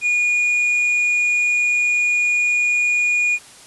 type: tone with hard clipping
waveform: sine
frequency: 2443 Hz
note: D#7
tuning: 32 cents flat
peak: -16 dBFS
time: 0.01-3.39 s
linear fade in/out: 50 ms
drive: 3 dB
effects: white hiss -43 dBFS RMS until 3.66 s + resampled to 24000 Hz